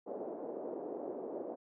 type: band-pass noise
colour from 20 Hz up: pink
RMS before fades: -42 dBFS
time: 0.06-1.56 s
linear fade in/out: 20 ms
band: 320 to 620 Hz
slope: 24 dB/octave
effects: none